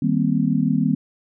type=chord; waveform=sine; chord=C minor seventh; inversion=first; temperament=just; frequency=156.98 / 196.22 / 235.5 / 261.6 Hz; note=Eb3 / G3 / Bb3 / C4; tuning=+16 / +2 / +18 / 0 cents; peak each=-22 dBFS; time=0.02-0.95 s; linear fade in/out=5 ms; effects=none